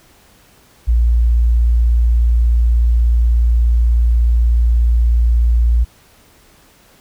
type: tone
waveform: sine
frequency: 58.27 Hz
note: A#1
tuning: in tune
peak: -9 dBFS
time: 0.87-5.85 s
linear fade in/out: 20 ms
effects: pink hiss -49 dBFS RMS until 7 s